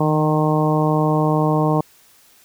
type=harmonic tone with a mistuned harmonic; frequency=153.5 Hz; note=D#3; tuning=23 cents flat; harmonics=1 / 2 / 3 / 4 / 5 / 6 / 7; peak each=-18 / -21 / -23 / -24 / -25 / -26 / -26 dBFS; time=0-1.81 s; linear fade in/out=5 ms; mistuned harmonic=1; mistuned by=+25 cents; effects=white hiss -52 dBFS RMS until 2.44 s